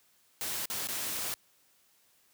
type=noise with dropouts; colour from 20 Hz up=white; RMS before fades=-35 dBFS; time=0.41-1.34 s; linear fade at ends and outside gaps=0 ms; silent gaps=0.656-0.701 / 0.872-0.887 s; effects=white hiss -67 dBFS RMS until 2.33 s + high-pass 80 Hz 12 dB/octave